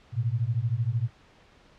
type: beating tone pair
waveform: sine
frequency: 110 / 123 Hz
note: A2 / B2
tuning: 0 / -7 cents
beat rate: 13 Hz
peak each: -27 dBFS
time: 0.12-1.1 s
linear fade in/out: 50 ms
effects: pink hiss -57 dBFS RMS until 1.78 s + low-pass 4000 Hz 12 dB/octave